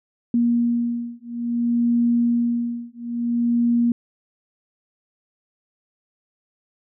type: beating tone pair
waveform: sine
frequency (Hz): 236.7 / 237.28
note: A#3 / A#3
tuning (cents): +27 / +31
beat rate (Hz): 0.58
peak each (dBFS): -21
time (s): 0.34-3.92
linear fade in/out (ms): 2
effects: none